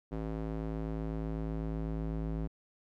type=tone with band-pass filter sweep; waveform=square; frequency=54 Hz; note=A1; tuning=32 cents flat; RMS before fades=-36 dBFS; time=0.11-2.48 s; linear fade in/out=20 ms; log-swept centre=320 to 200 Hz; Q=0.76; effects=none